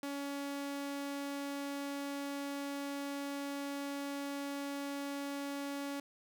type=tone; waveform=sawtooth; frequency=281.5 Hz; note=C#4; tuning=27 cents sharp; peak=-34 dBFS; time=0.03-6 s; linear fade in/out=2 ms; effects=none